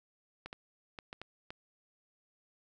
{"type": "clicks", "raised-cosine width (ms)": 0.3, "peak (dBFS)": -27, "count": 6, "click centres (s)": [0.46, 0.529, 0.988, 1.129, 1.216, 1.505], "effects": []}